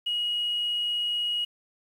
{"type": "tone", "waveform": "sine", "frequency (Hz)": 2896, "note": "F#7", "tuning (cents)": -38, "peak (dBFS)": -24, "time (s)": [0.06, 1.45], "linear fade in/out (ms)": 10, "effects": ["tanh soft clip ceiling -21 dBFS", "9-bit"]}